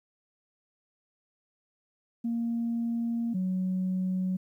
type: tone pair in turn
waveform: sine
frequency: 232.9 / 185.55 Hz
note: A#3 / F#3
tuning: -1 / +5 cents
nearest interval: major third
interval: 394 cents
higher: first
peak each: -26 / -25 dBFS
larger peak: second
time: 2.24-3.34 / 3.34-4.37 s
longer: first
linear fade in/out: 10 ms
effects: tanh soft clip ceiling -23 dBFS + 11-bit